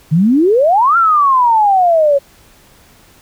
sine exponential two-way sweep, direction up then down, 146.83 to 1396.9 to 547 Hz, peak -7 dBFS, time 0.11-2.19 s, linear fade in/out 20 ms, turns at 0.97 s, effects pink hiss -46 dBFS RMS until 3.21 s

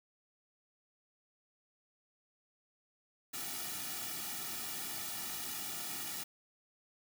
white noise with comb filter, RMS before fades -41 dBFS, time 3.33-6.24 s, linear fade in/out 10 ms, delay 1.9 ms, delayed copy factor -0.9, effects none

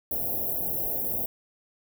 white band-stop noise, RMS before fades -29 dBFS, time 0.11-1.26 s, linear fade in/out 2 ms, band 750 to 12000 Hz, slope 48 dB/octave, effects none

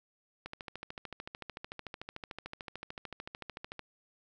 click train, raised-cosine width 0.3 ms, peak -25 dBFS, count 46, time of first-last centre 0.46-3.793 s, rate 13.5 Hz, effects none

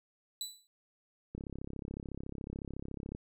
25% pulse tone with exponential decay, 3967 Hz, B7, 7 cents sharp, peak -30 dBFS, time 0.41-0.67 s, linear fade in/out 1 ms, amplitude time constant 56 ms
click train, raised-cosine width 3 ms, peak -28 dBFS, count 62, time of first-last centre 1.35-3.149 s, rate 33.9 Hz
effects none

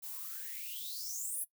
violet noise with high-pass filter sweep, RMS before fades -41 dBFS, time 0.02-1.45 s, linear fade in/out 20 ms, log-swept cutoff 780 to 11000 Hz, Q 9.9, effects noise-tail reverb RT60 0.1 s tail -19 dB re dry

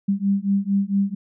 sine beating tone pair, 196 / 200.4 Hz, G3 / G3, 0 / +38 cents, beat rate 4.4 Hz, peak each -21 dBFS, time 0.08-1.15 s, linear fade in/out 10 ms, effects none

